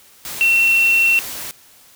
sine tone in noise, 2713 Hz, E7, 49 cents sharp, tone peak -11 dBFS, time 0.41-1.19 s, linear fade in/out 0 ms, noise white, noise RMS -29 dBFS, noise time 0.25-1.51 s, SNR +15 dB, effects white hiss -48 dBFS RMS until 1.95 s

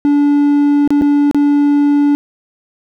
triangle tone with dropouts, 288.7 Hz, D4, 30 cents flat, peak -6 dBFS, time 0.05-2.15 s, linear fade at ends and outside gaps 0 ms, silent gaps 0.876-0.905 / 1.013-1.02 / 1.312-1.346 s, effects none

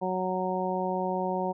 harmonic tone, 185 Hz, F#3, in tune, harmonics 1 / 2 / 3 / 4 / 5, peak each -33 / -33 / -33 / -33 / -33 dBFS, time 0.01-1.53 s, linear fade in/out 20 ms, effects none

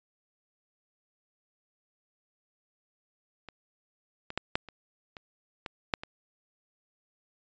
clicks, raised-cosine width 0.3 ms, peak -27 / -22 / -13 / -10 / -29 / -27 / -20 / -9 / -23 dBFS, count 9, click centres 3.487 / 4.304 / 4.376 / 4.555 / 4.687 / 5.168 / 5.662 / 5.938 / 6.035 s, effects resampled to 16000 Hz

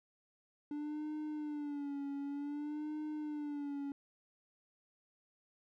triangle tone with vibrato, 292.5 Hz, D4, 7 cents flat, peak -36 dBFS, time 0.71-3.92 s, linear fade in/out 2 ms, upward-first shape sine, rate 0.54 Hz, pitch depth 72 cents each way, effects none

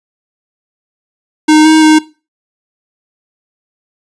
square tone with pitch steps, 308.5 / 314.6 / 310.5 Hz, D#4 / D#4 / D#4, -15 / +19 / -3 cents, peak -4 dBFS, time 1.48-1.99 s, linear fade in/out 10 ms, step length 170 ms, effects noise-tail reverb RT60 0.3 s tail -19 dB re dry + resampled to 22050 Hz

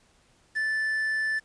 triangle tone with quantisation, 1756 Hz, A6, 4 cents flat, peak -23 dBFS, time 0.55-1.4 s, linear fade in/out 20 ms, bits 8, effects pink hiss -63 dBFS RMS until 1.44 s + resampled to 22050 Hz

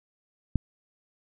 click, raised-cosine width 5 ms, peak -11 dBFS, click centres 0.557 s, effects none

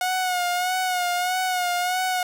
sawtooth tone with vibrato, 726 Hz, F#5, 33 cents flat, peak -18 dBFS, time 0.01-2.23 s, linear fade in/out 2 ms, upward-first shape sine, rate 1.6 Hz, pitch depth 44 cents each way, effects none

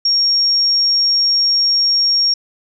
sine tone, 5560 Hz, F8, 9 cents flat, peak -11 dBFS, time 0.05-2.34 s, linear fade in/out 5 ms, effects none

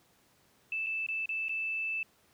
sine tone with dropouts, 2637 Hz, E7, in tune, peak -31 dBFS, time 0.72-2.03 s, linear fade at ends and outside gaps 2 ms, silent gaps 0.863-0.867 / 1.065-1.086 / 1.258-1.291 / 1.484-1.493 s, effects pink hiss -66 dBFS RMS until 2.33 s + high-pass 100 Hz 12 dB/octave

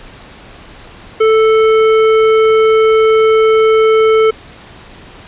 sine tone with hard clipping, 440 Hz, A4, in tune, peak -8 dBFS, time 1.2-4.31 s, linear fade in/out 10 ms, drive 13 dB, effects pink hiss -36 dBFS RMS until 5.27 s + resampled to 8000 Hz

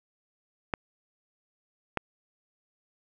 clicks, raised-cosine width 0.5 ms, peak -12 dBFS, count 2, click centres 0.738 / 1.973 s, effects none

